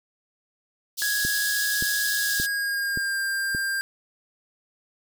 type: high-pass noise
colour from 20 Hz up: pink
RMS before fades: -29 dBFS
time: 0.97-2.47 s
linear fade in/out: 20 ms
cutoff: 3400 Hz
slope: 48 dB/octave
type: tone with pitch glide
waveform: square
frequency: 1661.2 to 1592.6 Hz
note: G#6 to G6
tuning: 0 to +27 cents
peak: -25 dBFS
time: 1.02-3.81 s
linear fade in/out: 0 ms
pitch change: -73 cents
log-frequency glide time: 2.18-3.19 s
type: click train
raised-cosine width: 3 ms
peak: -19 dBFS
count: 5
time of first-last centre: 1.25-3.549 s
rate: 1.74 Hz
effects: none